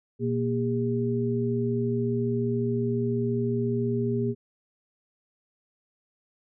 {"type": "tone cluster", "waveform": "sine", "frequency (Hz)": [120.9, 235.3, 403.5], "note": ["B2", "A#3", "G#4"], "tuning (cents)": [-36, 16, -50], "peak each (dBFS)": -28, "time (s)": [0.19, 4.35], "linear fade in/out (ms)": 50, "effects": []}